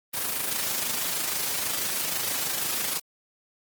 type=noise with amplitude modulation; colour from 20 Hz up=white; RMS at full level=-26 dBFS; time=0.13-3 s; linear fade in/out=20 ms; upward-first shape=sine; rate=26.2 Hz; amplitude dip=50%; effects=high-pass 100 Hz 12 dB/octave + Opus 24 kbps